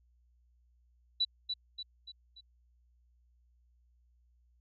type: tone with echo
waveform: sine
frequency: 3951 Hz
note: B7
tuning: in tune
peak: -26 dBFS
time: 1.2-1.25 s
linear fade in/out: 10 ms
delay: 290 ms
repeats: 4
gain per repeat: -6 dB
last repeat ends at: 2.41 s
effects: added 60 Hz sine -65 dBFS peak until 4.6 s